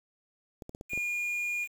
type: clicks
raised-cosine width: 2 ms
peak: -28 dBFS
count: 6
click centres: 0.622 / 0.694 / 0.749 / 0.811 / 0.934 / 0.976 s
type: tone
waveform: triangle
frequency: 2430 Hz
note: D#7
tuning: 42 cents flat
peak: -28 dBFS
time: 0.89-1.68 s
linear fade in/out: 50 ms
effects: 8-bit